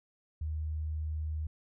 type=tone; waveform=sine; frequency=77.5 Hz; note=D#2; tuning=6 cents flat; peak=-32 dBFS; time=0.41-1.47 s; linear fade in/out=5 ms; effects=none